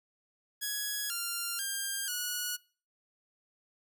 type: tone with pitch steps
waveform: 5% pulse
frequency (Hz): 1669 / 1392 / 1601 / 1459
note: G#6 / F6 / G6 / F#6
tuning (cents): +8 / -6 / +36 / -25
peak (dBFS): -22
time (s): 0.61-2.57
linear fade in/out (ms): 20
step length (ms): 490
effects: noise-tail reverb RT60 0.4 s tail -23 dB re dry